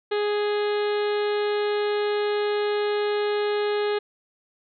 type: harmonic tone with a mistuned harmonic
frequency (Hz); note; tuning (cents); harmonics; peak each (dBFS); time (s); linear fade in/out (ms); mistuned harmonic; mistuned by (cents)
415.4; G#4; 0; 1 / 2 / 3 / 4 / 5 / 6 / 7 / 8 / 9 / 10; -22 / -33 / -36 / -36 / -40 / -42 / -42 / -42 / -42 / -43; 0.11-3.99; 10; 9; -17
effects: none